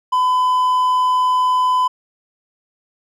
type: tone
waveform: triangle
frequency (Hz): 1008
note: B5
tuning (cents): +35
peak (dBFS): -11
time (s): 0.12-1.88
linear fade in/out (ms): 10
effects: none